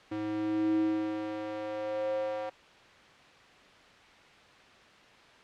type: tone with high-pass filter sweep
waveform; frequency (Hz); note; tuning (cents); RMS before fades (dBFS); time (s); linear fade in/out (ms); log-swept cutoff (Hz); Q
square; 106.3; G#2; +41; -32; 0.11-2.5; 10; 250 to 610; 7.2
effects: white hiss -55 dBFS RMS until 5.43 s + low-pass 3000 Hz 12 dB/octave